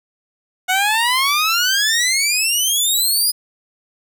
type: exponential sweep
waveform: 15% pulse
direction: up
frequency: 727 to 5020 Hz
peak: -8 dBFS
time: 0.68-3.32 s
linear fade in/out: 20 ms
effects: none